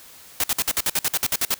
white noise bursts, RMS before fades -21 dBFS, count 13, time 0.4-1.542 s, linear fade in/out 2 ms, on 38 ms, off 54 ms, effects white hiss -46 dBFS RMS until 1.59 s

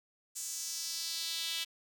sawtooth tone with high-pass filter sweep, 329.6 Hz, E4, in tune, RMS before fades -38 dBFS, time 0.35-1.65 s, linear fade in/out 20 ms, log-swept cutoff 7300 to 3200 Hz, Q 2.6, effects none

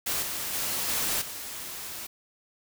white noise with level steps, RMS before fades -29 / -33 / -30 / -28 / -38 dBFS, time 0.06-2.07 s, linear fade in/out 10 ms, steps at 0.22 / 0.53 / 0.88 / 1.21 s, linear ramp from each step 10 ms, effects none

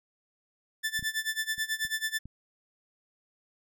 sawtooth tone with tremolo, 1760 Hz, A6, in tune, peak -23 dBFS, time 0.83-2.19 s, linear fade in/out 20 ms, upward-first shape sine, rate 9.2 Hz, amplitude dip 90%
clicks, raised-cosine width 5 ms, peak -32 / -30 / -40 / -37 / -31 dBFS, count 5, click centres 0.993 / 1.027 / 1.581 / 1.851 / 2.256 s
effects none

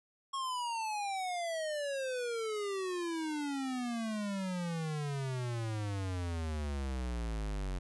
square exponential sweep, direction down, 1097 to 45.13 Hz, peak -35 dBFS, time 0.33-7.79 s, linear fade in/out 10 ms, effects resampled to 24000 Hz

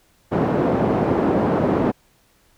pink band-pass noise, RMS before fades -19 dBFS, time 0.31-1.92 s, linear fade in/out 20 ms, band 190 to 660 Hz, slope 12 dB/octave, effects pink hiss -59 dBFS RMS until 2.57 s

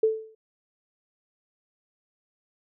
sine tone with exponential decay, 440 Hz, A4, in tune, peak -15 dBFS, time 0.03-0.35 s, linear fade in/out 5 ms, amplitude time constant 69 ms, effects none

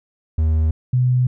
triangle / sine tone pair in turn, 78.9 / 125.78 Hz, D#2 / B2, +25 / +32 cents, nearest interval minor sixth, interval 807 cents, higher second, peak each -12 / -13 dBFS, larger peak first, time 0.38-0.71 / 0.93-1.27 s, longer second, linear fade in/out 5 ms, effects none

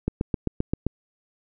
click train, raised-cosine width 3 ms, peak -10 dBFS, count 7, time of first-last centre 0.08-0.866 s, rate 7.63 Hz, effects none

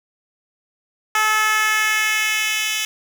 10% pulse tone with high-pass filter sweep, 431.7 Hz, A4, 33 cents flat, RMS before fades -19 dBFS, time 1.15-2.85 s, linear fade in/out 2 ms, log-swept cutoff 1100 to 3200 Hz, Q 1.6, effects none

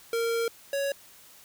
square tone pair in turn, 461.8 / 556.9 Hz, A#4 / C#5, -16 / +8 cents, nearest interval minor third, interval 324 cents, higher second, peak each -26 / -27 dBFS, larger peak first, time 0.13-0.48 / 0.73-0.92 s, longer first, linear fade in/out 2 ms, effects white hiss -53 dBFS RMS until 1.44 s

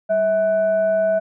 sine tone with frequency modulation, 649 Hz, E5, 27 cents flat, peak -15 dBFS, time 0.09-1.2 s, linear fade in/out 20 ms, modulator 843 Hz, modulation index 0.29, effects none

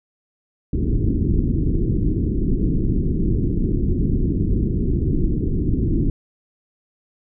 pink low-pass noise, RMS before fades -19 dBFS, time 0.73-6.1 s, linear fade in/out 2 ms, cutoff 370 Hz, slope 48 dB/octave, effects none

